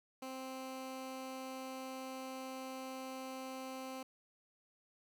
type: tone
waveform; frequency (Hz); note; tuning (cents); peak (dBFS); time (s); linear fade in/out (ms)
15% pulse; 261.9; C4; +2; -37; 0.22-4.03; 5
effects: none